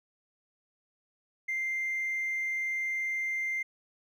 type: tone with hard clipping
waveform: triangle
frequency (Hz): 2093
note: C7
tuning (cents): 0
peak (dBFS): -29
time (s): 1.48-3.63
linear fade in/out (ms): 10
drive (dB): 2
effects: none